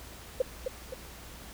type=tone with echo; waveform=sine; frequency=515 Hz; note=C5; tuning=28 cents flat; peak=-21 dBFS; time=0.4-0.42 s; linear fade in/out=5 ms; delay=260 ms; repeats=2; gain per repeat=-6 dB; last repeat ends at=0.94 s; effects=added 60 Hz sine -50 dBFS peak until 1.53 s + pink hiss -48 dBFS RMS until 1.53 s